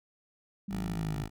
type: linear sweep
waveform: sine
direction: down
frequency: 200 to 138.59 Hz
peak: -34 dBFS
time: 0.68-1.24 s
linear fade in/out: 5 ms
type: tone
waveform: 10% pulse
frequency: 53 Hz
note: G#1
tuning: 36 cents sharp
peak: -27 dBFS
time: 0.69-1.3 s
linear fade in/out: 50 ms
effects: none